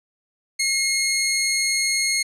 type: tone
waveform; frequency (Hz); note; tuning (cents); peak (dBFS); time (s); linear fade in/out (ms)
15% pulse; 2156; C#7; -49; -13; 0.59-2.23; 10
effects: resampled to 32000 Hz